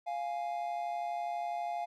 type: tone pair together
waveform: triangle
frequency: 698.4 / 830.6 Hz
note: F5 / G#5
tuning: 0 / 0 cents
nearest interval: minor third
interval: 300 cents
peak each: -33 / -37 dBFS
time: 0.06-1.86 s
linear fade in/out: 20 ms
effects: none